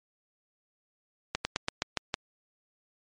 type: slowing click train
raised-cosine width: 0.2 ms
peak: -10 dBFS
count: 7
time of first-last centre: 1.35-2.141 s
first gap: 100 ms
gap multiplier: 1.11
effects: MP3 48 kbps